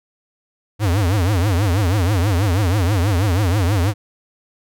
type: tone with vibrato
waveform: square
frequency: 95.4 Hz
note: G2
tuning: 47 cents flat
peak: -15 dBFS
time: 0.79-3.94 s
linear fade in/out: 50 ms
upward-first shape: triangle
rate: 6.2 Hz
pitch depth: 270 cents each way
effects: none